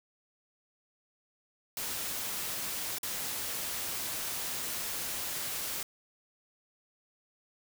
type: noise with dropouts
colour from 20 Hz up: white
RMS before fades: -36 dBFS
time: 1.77-5.83 s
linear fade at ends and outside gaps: 2 ms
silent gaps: 2.985-3.031 s
effects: none